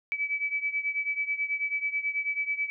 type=beating tone pair; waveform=sine; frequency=2293 / 2302.2 Hz; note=D7 / D7; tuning=-42 / -35 cents; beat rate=9.2 Hz; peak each=-29 / -32 dBFS; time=0.12-2.7 s; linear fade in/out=0 ms; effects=none